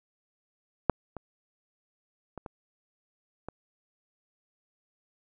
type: clicks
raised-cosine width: 1 ms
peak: -6 / -24 / -25 / -25 / -23 dBFS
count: 5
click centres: 0.897 / 1.167 / 2.377 / 2.462 / 3.486 s
effects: none